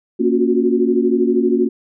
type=chord; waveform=sine; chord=Gb major seventh; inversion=first; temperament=equal with one note detuned; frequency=233.1 / 277.2 / 357.4 / 370 Hz; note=Bb3 / Db4 / F4 / Gb4; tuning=0 / 0 / +40 / 0 cents; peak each=-18 / -19 / -17 / -19 dBFS; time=0.19-1.69 s; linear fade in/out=20 ms; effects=none